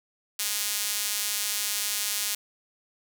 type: tone with high-pass filter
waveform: sawtooth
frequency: 206.8 Hz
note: G#3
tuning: 7 cents flat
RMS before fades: -29 dBFS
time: 0.39-2.35 s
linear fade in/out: 5 ms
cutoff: 4600 Hz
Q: 0.52
effects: none